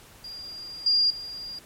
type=tone with level steps; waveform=sine; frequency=4808 Hz; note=D8; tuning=40 cents sharp; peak=-36 / -18 / -34 dBFS; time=0.24-1.59 s; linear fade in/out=5 ms; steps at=0.86 / 1.1 s; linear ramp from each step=5 ms; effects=pink hiss -51 dBFS RMS until 1.65 s + MP3 64 kbps